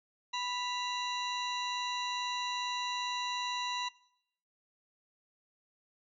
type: harmonic tone with a mistuned harmonic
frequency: 987.8 Hz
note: B5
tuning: in tune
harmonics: 1 / 2 / 3 / 4 / 6 / 7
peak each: -36 / -44 / -40 / -38 / -48 / -53 dBFS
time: 0.33-3.89 s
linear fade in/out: 10 ms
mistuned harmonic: 3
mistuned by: -110 cents
effects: noise-tail reverb RT60 0.7 s tail -21 dB re dry